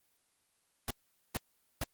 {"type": "noise bursts", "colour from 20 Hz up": "pink", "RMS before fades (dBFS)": -34, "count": 3, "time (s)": [0.88, 1.838], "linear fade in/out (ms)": 2, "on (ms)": 26, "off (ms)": 440, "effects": ["white hiss -74 dBFS RMS until 1.93 s", "Opus 24 kbps"]}